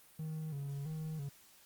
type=tone with vibrato; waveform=triangle; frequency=148.6 Hz; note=D3; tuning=21 cents sharp; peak=-36 dBFS; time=0.19-1.29 s; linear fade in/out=5 ms; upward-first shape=square; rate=1.5 Hz; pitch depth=97 cents each way; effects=white hiss -62 dBFS RMS until 1.65 s + Opus 32 kbps